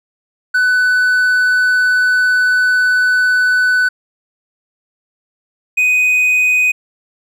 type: tone pair in turn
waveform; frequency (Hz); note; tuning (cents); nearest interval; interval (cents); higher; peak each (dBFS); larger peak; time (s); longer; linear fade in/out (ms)
triangle; 1497 / 2497; F#6 / D#7; +20 / +6; major sixth; 886; second; -8; neither; 0.54-3.89 / 5.77-6.72; first; 10
effects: none